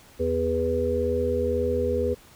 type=harmonic tone; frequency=82 Hz; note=E2; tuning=9 cents flat; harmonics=1 / 3 / 5 / 6; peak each=-29 / -31 / -27 / -25 dBFS; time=0.19-2.15 s; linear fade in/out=20 ms; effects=pink hiss -52 dBFS RMS until 2.35 s